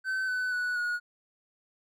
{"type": "tone with pitch steps", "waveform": "triangle", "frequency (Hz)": [1532, 1503.9, 1476.4, 1449.4], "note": ["G6", "F#6", "F#6", "F#6"], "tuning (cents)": [-40, 28, -4, -36], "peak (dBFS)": -26, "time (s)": [0.04, 1], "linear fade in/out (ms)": 50, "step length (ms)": 240, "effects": []}